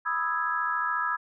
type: chord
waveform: sine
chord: E major seventh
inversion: second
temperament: equal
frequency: 987.8 / 1244.5 / 1318.5 / 1661.2 Hz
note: B5 / D#6 / E6 / G#6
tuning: 0 / 0 / 0 / 0 cents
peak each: -32 / -32 / -30 / -30 dBFS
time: 0.05-1.17 s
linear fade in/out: 20 ms
effects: none